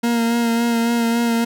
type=tone with vibrato; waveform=40% pulse; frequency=233.2 Hz; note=A#3; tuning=1 cent sharp; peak=-15 dBFS; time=0.03-1.45 s; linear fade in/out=10 ms; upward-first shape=sine; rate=3.6 Hz; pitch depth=23 cents each way; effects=none